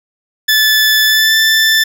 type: tone with pitch glide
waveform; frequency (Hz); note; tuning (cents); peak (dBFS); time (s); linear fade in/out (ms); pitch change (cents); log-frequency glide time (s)
20% pulse; 1740 to 1766.3; A6 to A6; -20 to +6; -3; 0.48-1.84; 10; +26; 1.06-1.35
effects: none